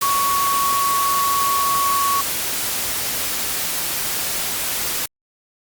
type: tone in noise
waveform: sine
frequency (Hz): 1116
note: C#6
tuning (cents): +11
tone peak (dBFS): -17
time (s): 0.02-2.21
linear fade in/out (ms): 5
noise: white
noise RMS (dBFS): -23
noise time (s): 0.01-5.06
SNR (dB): +3
effects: Opus 48 kbps